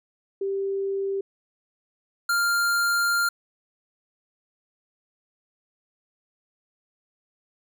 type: tone pair in turn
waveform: sine / square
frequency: 392 / 1396.9 Hz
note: G4 / F6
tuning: 0 / 0 cents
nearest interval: octave + minor seventh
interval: 2200 cents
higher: second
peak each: -24 / -21 dBFS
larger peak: second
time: 0.41-1.21 / 2.29-3.29 s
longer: second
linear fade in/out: 5 ms
effects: none